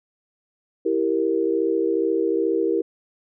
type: chord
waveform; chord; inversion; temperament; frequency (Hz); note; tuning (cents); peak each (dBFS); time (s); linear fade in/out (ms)
sine; E diminished; none; equal; 329.6 / 392 / 466.2; E4 / G4 / Bb4; 0 / 0 / 0; -23; 0.85-2.82; 10
effects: none